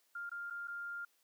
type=tone with dropouts; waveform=sine; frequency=1400 Hz; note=F6; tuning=4 cents sharp; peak=-40 dBFS; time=0.15-1.05 s; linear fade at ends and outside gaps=5 ms; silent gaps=0.295-0.315 / 0.501-0.506 / 0.674-0.68 s; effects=white hiss -74 dBFS RMS until 1.23 s + high-pass 300 Hz 12 dB/octave